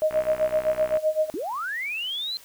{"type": "tone with tremolo", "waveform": "sine", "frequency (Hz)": 622, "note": "D#5", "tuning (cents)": -1, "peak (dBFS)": -17, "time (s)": [0.02, 1.3], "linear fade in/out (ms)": 0, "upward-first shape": "sine", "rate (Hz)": 7.8, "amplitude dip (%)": 90}
{"type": "click train", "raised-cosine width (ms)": 0.5, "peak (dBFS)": -20, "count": 55, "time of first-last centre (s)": [0.11, 0.971], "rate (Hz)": 62.7}
{"type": "linear sweep", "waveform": "sine", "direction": "up", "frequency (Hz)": [266.5, 4165], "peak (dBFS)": -27, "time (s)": [1.34, 2.37], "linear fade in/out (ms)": 0}
{"effects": ["white hiss -50 dBFS RMS until 2.44 s"]}